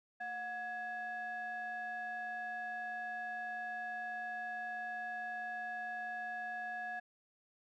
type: ring-modulated tone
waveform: triangle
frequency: 475.4 Hz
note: A#4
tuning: 34 cents sharp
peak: -34 dBFS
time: 0.2-7 s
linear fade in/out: 10 ms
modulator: 1200 Hz
effects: none